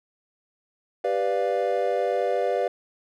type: chord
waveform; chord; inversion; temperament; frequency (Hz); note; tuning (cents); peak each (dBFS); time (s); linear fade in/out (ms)
triangle; G dominant seventh; none; equal; 392 / 493.9 / 587.3 / 698.5; G4 / B4 / D5 / F5; 0 / 0 / 0 / 0; -27 / -24 / -25 / -26; 1.04-2.68; 5
effects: none